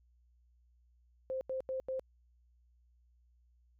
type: tone bursts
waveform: sine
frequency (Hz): 523.3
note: C5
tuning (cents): 0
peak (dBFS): -34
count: 4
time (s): 1.3-1.995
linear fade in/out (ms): 0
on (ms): 110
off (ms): 85
effects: added 60 Hz sine -65 dBFS peak until 3.79 s